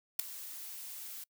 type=noise with ADSR envelope; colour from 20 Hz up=blue; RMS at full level=-25 dBFS; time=0.19-1.24 s; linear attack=6 ms; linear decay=4 ms; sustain=-20 dB; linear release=6 ms; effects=noise-tail reverb RT60 0.1 s tail -26 dB re dry